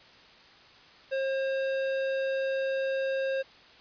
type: tone with hard clipping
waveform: sine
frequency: 536 Hz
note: C5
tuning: 42 cents sharp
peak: -29 dBFS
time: 1.11-3.43 s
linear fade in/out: 20 ms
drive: 13 dB
effects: white hiss -54 dBFS RMS until 3.8 s + resampled to 11025 Hz